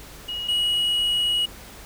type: tone pair in turn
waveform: sine / triangle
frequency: 2894 / 2907 Hz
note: F#7 / F#7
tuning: -39 / -31 cents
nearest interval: unison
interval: 8 cents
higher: second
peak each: -27 / -18 dBFS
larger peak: second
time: 0.28-0.48 / 0.48-1.46 s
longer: second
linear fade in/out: 10 ms
effects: added 50 Hz sine -47 dBFS peak until 1.85 s + pink hiss -43 dBFS RMS until 1.85 s